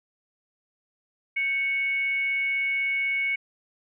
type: tone with frequency modulation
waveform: sine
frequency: 2216 Hz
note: C#7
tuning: 1 cent flat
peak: -23 dBFS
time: 1.36-3.36 s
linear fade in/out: 10 ms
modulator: 647 Hz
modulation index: 0.23
effects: none